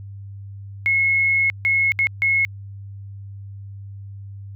sine tone bursts at uneven times, 2175 Hz, C#7, 33 cents flat, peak -15 dBFS, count 4, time 0.86-1.5 / 1.65-1.92 / 1.99-2.07 / 2.22-2.45 s, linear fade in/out 0 ms, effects added 99 Hz sine -33 dBFS peak until 4.55 s

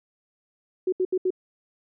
sine tone bursts, 370 Hz, F#4, in tune, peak -20 dBFS, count 4, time 0.87-1.305 s, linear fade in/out 5 ms, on 54 ms, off 73 ms, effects none

